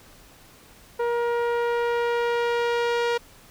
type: tone with low-pass filter sweep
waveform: sawtooth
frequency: 473.6 Hz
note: A#4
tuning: 27 cents sharp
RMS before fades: -24 dBFS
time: 0.99-3.18 s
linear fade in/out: 10 ms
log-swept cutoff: 1300 to 4300 Hz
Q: 0.71
effects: pink hiss -51 dBFS RMS until 3.5 s